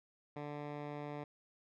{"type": "tone with low-pass filter", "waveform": "10% pulse", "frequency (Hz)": 146.9, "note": "D3", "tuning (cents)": 1, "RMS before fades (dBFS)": -44, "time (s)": [0.36, 1.24], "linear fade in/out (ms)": 5, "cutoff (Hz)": 2200, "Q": 0.63, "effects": []}